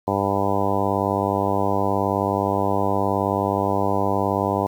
harmonic tone, 99.1 Hz, G2, 19 cents sharp, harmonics 1 / 2 / 3 / 4 / 5 / 6 / 7 / 8 / 9 / 10, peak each -28 / -28 / -28 / -28 / -28 / -28 / -28 / -28 / -28 / -28 dBFS, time 0.07-4.67 s, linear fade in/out 10 ms, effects 8-bit

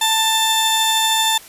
sawtooth tone pair together, 886 / 3557 Hz, A5 / A7, +12 / +18 cents, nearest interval 2 octaves, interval 2406 cents, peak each -14 dBFS, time 0.01-1.38 s, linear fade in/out 5 ms, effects white hiss -41 dBFS RMS until 1.48 s + resampled to 32000 Hz

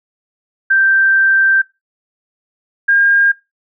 sine tone pair in turn, 1568 / 1613 Hz, G6 / G6, 0 / +49 cents, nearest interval unison, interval 49 cents, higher second, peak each -8 dBFS, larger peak neither, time 0.7-1.62 / 2.88-3.32 s, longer first, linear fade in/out 10 ms, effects noise-tail reverb RT60 0.2 s tail -17 dB re dry

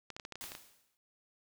clicks, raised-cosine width 0.2 ms, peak -26 dBFS, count 9, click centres 0.103 / 0.165 / 0.198 / 0.251 / 0.323 / 0.356 / 0.44 / 0.519 / 0.551 s
white noise with exponential decay, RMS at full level -43 dBFS, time 0.41-0.97 s, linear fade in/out 0 ms, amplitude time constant 120 ms
effects none

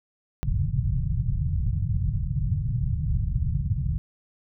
white low-pass noise, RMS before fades -25 dBFS, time 0.43-3.98 s, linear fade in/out 0 ms, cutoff 150 Hz, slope 48 dB/octave, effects none

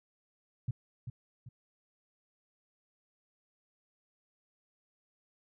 sine tone with echo, 122.4 Hz, B2, 15 cents flat, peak -29 dBFS, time 0.68-0.71 s, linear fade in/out 5 ms, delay 390 ms, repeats 2, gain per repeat -8 dB, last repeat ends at 1.49 s, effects none

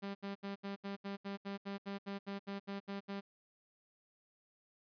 sawtooth tone bursts, 198.6 Hz, G3, 23 cents sharp, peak -36 dBFS, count 16, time 0.02-3.21 s, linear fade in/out 20 ms, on 130 ms, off 74 ms, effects resampled to 11025 Hz

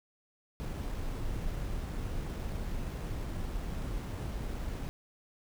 brown noise with sample-and-hold, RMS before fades -36 dBFS, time 0.6-4.89 s, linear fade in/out 0 ms, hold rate 8820 Hz, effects none

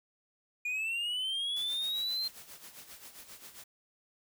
triangle linear sweep, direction up, 2425 to 4186 Hz, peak -30 dBFS, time 0.65-2.28 s, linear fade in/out 5 ms
white noise with tremolo, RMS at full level -48 dBFS, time 1.56-3.64 s, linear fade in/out 5 ms, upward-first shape sine, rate 7.5 Hz, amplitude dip 65%
effects none

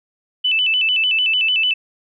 sine tone with vibrato, 2812 Hz, F7, 11 cents sharp, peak -14 dBFS, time 0.44-1.74 s, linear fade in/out 10 ms, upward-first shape square, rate 6.7 Hz, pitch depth 110 cents each way, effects none

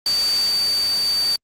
sine tone in noise, 4604 Hz, D8, 35 cents flat, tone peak -17 dBFS, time 0.06-1.36 s, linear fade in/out 2 ms, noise white, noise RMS -28 dBFS, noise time 0.06-1.36 s, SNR +8 dB, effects low-pass 12000 Hz 12 dB/octave + Opus 48 kbps

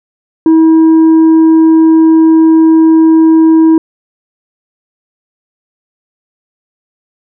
triangle tone with tanh clipping, 321.9 Hz, E4, 41 cents flat, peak -3 dBFS, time 0.46-3.78 s, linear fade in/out 2 ms, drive 8 dB, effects none

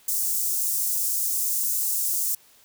white high-pass noise, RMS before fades -25 dBFS, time 0.08-2.35 s, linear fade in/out 5 ms, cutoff 6500 Hz, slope 24 dB/octave, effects white hiss -56 dBFS RMS until 2.64 s

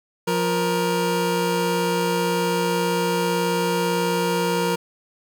25% pulse tone pair together, 176.24 / 470.5 Hz, F3 / A#4, +16 / +16 cents, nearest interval octave + perfect fourth, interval 1700 cents, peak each -20 / -18 dBFS, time 0.27-4.76 s, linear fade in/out 10 ms, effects none

